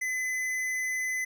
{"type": "tone with tanh clipping", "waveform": "triangle", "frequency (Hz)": 2022, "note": "B6", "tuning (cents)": 40, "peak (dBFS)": -30, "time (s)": [0.01, 1.25], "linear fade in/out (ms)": 10, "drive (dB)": 18, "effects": []}